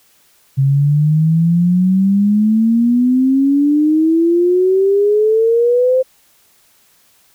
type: exponential sweep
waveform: sine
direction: up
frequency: 134.1 to 523.3 Hz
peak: -9 dBFS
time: 0.57-6.03 s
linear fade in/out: 20 ms
effects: white hiss -53 dBFS RMS until 7.34 s